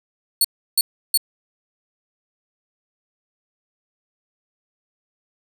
15% pulse tone bursts, 4409 Hz, C#8, 10 cents flat, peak -7 dBFS, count 3, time 0.41-1.175 s, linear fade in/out 2 ms, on 35 ms, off 330 ms, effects none

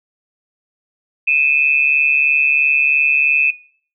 sine tone pair together, 2474 / 2617 Hz, D#7 / E7, -10 / -13 cents, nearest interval minor second, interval 97 cents, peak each -14 dBFS, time 1.27-3.51 s, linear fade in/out 10 ms, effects noise-tail reverb RT60 0.5 s tail -21 dB re dry

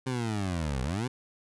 20% pulse linear two-way sweep, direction down then up, 132.4 to 61.3 to 132.4 Hz, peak -24 dBFS, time 0.06-1.08 s, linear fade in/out 10 ms, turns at 0.82 s, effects resampled to 24000 Hz

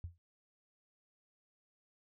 sine tone with exponential decay, 86.1 Hz, F2, 24 cents flat, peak -36 dBFS, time 0.04-0.18 s, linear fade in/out 0 ms, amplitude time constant 30 ms, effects none

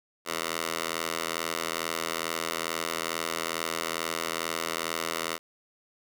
10% pulse tone with high-pass filter, 82.3 Hz, E2, 2 cents flat, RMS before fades -32 dBFS, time 0.25-5.39 s, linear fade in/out 50 ms, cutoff 690 Hz, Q 0.53, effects none

